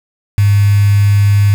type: tone with quantisation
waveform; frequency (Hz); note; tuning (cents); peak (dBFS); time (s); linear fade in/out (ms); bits
sine; 101.5; G#2; -39; -6; 0.38-1.54; 0; 4
effects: none